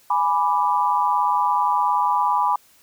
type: chord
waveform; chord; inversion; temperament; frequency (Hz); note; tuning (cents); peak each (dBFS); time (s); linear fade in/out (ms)
sine; G# diminished; none; equal; 830.6 / 987.8 / 1174.7; G#5 / B5 / D6; 0 / 0 / 0; -22 / -19 / -24; 0.1-2.56; 5
effects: white hiss -55 dBFS RMS until 2.82 s

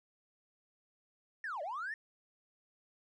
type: linear two-way sweep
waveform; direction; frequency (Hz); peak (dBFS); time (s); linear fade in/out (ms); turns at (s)
triangle; down then up; 1859 to 554.4 to 1859; -34; 1.44-1.94; 2; 1.62
effects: tanh soft clip ceiling -34 dBFS + resampled to 22050 Hz

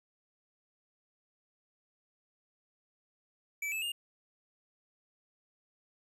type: tone with pitch steps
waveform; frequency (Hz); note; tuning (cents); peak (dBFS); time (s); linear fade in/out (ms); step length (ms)
square; 2310 / 2612 / 2826; D7 / E7 / F7; -29 / -17 / +20; -34; 3.62-3.92; 5; 100
effects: none

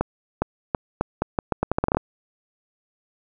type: accelerating click train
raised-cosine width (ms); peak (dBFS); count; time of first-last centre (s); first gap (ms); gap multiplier
1; -6; 15; 0.01-1.97; 410; 0.8
effects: none

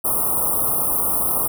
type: band-stop noise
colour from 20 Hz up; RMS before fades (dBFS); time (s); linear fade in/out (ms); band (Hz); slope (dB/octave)
white; -20; 0.04-1.48; 10; 1300 to 9100; 96
effects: none

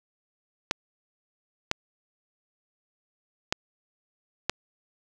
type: clicks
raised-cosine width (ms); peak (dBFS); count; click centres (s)
0.2; -6; 4; 0.711 / 1.714 / 3.525 / 4.496
effects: none

